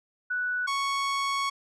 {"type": "tone pair in turn", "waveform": ["sine", "sawtooth"], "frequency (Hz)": [1480, 1108.7], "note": ["F#6", "C#6"], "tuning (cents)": [0, 0], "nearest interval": "perfect fourth", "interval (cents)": 500, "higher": "first", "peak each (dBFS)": [-26, -22], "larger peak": "second", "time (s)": [[0.3, 0.67], [0.67, 1.5]], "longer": "second", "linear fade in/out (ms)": 10, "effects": ["low-pass 7000 Hz 12 dB/octave"]}